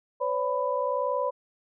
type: tone cluster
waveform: sine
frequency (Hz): 509 / 570 / 995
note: C5 / C#5 / B5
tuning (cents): -48 / +48 / +13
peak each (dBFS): -29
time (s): 0.2-1.31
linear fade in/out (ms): 20
effects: none